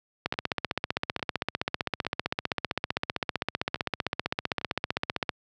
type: two click trains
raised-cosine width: 0.3 ms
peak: -10 / -22 dBFS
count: 79 / 6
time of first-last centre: 0.26-5.292 / 0.34-4.614 s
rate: 15.5 / 1.17 Hz
effects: high-pass 80 Hz 12 dB/octave